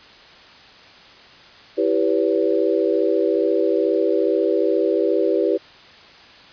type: chord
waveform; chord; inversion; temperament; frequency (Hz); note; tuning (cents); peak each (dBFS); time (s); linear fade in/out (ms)
sine; C# half-diminished seventh; first; equal with one note detuned; 329.6 / 392 / 493.9 / 568.3; E4 / G4 / B4 / C#5; 0 / 0 / 0 / +43; -22 / -20 / -21 / -24; 1.77-5.58; 20
effects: white hiss -45 dBFS RMS until 6.52 s + resampled to 11025 Hz